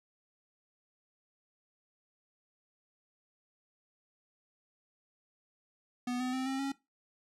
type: tone with pitch steps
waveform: square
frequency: 246.6 / 253.2 / 260.1 / 267.1 / 274.3 Hz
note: B3 / B3 / C4 / C4 / C#4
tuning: -2 / +43 / -10 / +36 / -18 cents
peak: -33 dBFS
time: 6.07-6.72 s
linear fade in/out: 5 ms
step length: 130 ms
effects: noise-tail reverb RT60 0.2 s tail -18 dB re dry + low-pass 9000 Hz 12 dB/octave